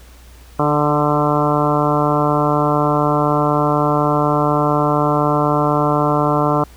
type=harmonic tone with a mistuned harmonic; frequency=148.2 Hz; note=D3; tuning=16 cents sharp; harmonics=1 / 2 / 3 / 4 / 5 / 6 / 7 / 8 / 9; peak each=-20 / -20 / -22 / -21 / -22 / -25 / -21 / -24 / -25 dBFS; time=0.59-6.64 s; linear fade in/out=5 ms; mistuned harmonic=3; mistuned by=-16 cents; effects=added 60 Hz sine -40 dBFS peak until 6.76 s + pink hiss -47 dBFS RMS until 6.76 s